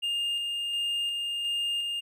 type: tone with tremolo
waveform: triangle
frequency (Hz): 2819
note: F7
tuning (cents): +16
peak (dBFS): -25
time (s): 0.02-2.01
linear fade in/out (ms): 20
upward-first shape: square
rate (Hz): 1.4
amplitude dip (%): 25
effects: none